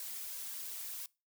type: noise with flanger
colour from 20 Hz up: blue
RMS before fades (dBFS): -43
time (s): 0-1.06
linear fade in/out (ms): 2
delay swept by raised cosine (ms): 1.8 to 4.4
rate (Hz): 2.9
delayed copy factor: +0.8
effects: noise-tail reverb RT60 0.3 s tail -24 dB re dry